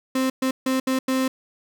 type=tone bursts at uneven times; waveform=35% pulse; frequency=261.6 Hz; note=C4; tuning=in tune; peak=-18 dBFS; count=5; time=0.15-0.3 / 0.42-0.51 / 0.66-0.8 / 0.87-0.99 / 1.08-1.28 s; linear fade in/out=5 ms; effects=none